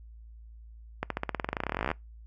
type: accelerating click train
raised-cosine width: 0.5 ms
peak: -14 dBFS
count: 27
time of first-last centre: 1.03-1.915 s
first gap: 73 ms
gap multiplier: 0.93
effects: noise-tail reverb RT60 0.2 s tail -25 dB re dry + added 56 Hz sine -46 dBFS peak until 2.26 s